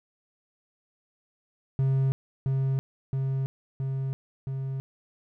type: tone with echo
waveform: triangle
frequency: 134.1 Hz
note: C3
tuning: 43 cents sharp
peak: -19 dBFS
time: 1.79-2.12 s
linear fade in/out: 0 ms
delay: 670 ms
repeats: 4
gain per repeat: -2 dB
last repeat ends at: 4.8 s
effects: none